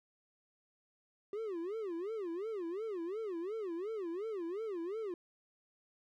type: tone with vibrato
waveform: triangle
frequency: 386.3 Hz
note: G4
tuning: 25 cents flat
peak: -35 dBFS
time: 1.33-5.14 s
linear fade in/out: 2 ms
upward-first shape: sine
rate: 2.8 Hz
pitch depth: 270 cents each way
effects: none

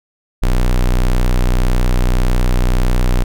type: tone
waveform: square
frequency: 30.87 Hz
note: B0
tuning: in tune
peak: -11 dBFS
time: 0.42-3.24 s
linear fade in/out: 10 ms
effects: none

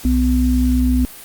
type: tone pair together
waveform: sine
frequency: 62.5 / 251.6 Hz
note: B1 / B3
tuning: +21 / +32 cents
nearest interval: 2 octaves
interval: 2411 cents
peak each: -15 dBFS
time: 0.05-1.05 s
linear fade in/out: 0 ms
effects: white hiss -37 dBFS RMS until 1.24 s + Opus 48 kbps

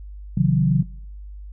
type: tone cluster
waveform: sine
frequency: 133.4 / 156.8 / 182.1 Hz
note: C3 / D#3 / F#3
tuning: +34 / +14 / -27 cents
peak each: -19 dBFS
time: 0.37-0.83 s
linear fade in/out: 5 ms
effects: noise-tail reverb RT60 0.6 s tail -22 dB re dry + added 50 Hz sine -34 dBFS peak until 1.52 s

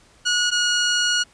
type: tone pair in turn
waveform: 15% pulse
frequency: 1452 / 1446.8 Hz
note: F#6 / F#6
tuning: -33 / -39 cents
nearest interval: unison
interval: 6 cents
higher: first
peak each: -11 dBFS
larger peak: neither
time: 0.25-0.51 / 0.51-1.24 s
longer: second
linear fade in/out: 20 ms
effects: pink hiss -54 dBFS RMS until 1.33 s + resampled to 22050 Hz

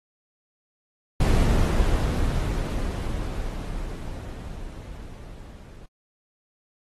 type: noise with level ramp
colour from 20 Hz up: brown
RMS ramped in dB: -18 to -43 dBFS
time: 1.2-5.86 s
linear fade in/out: 5 ms
effects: AAC 32 kbps

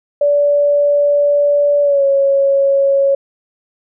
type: tone with pitch glide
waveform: sine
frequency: 578 to 552.2 Hz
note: D5 to C#5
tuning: -28 to -7 cents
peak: -9 dBFS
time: 0.21-3.15 s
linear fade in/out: 5 ms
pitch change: -79 cents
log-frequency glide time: 1.82-2.04 s
effects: none

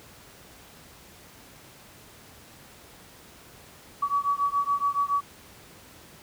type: beating tone pair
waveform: sine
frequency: 1134 / 1141.1 Hz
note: C#6 / C#6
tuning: +39 / +50 cents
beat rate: 7.1 Hz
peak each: -26 dBFS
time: 4.02-5.21 s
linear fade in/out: 10 ms
effects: pink hiss -50 dBFS RMS until 6.22 s + high-pass 60 Hz 12 dB/octave

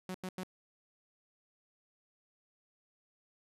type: tone bursts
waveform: sawtooth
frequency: 185 Hz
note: F#3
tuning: in tune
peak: -34 dBFS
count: 3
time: 0.09-0.434 s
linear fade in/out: 2 ms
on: 54 ms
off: 91 ms
effects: resampled to 32000 Hz

